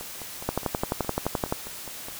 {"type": "two click trains", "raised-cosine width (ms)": 1, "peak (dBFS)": [-24, -10], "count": [11, 13], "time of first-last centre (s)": [[0.01, 2.085], [0.49, 1.524]], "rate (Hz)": [4.82, 11.6], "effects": ["white hiss -39 dBFS RMS until 2.19 s"]}